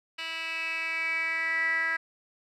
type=tone with band-pass filter sweep; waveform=10% pulse; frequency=326.5 Hz; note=E4; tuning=17 cents flat; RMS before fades=-30 dBFS; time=0.18-1.97 s; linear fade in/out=10 ms; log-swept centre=3000 to 1800 Hz; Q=8.7; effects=none